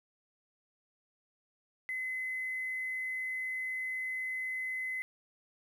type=tone with hard clipping; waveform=triangle; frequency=2036 Hz; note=C7; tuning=48 cents flat; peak=-34 dBFS; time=1.89-5.02 s; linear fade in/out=0 ms; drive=3 dB; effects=none